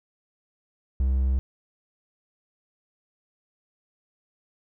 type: tone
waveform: triangle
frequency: 65.5 Hz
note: C2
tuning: 2 cents sharp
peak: -18 dBFS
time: 1-1.39 s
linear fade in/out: 0 ms
effects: none